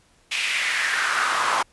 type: noise with high-pass filter sweep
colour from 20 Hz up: brown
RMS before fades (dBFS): -23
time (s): 0.31-1.63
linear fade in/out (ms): 10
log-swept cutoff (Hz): 2700 to 1000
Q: 3.2
effects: pink hiss -59 dBFS RMS until 1.72 s + resampled to 24000 Hz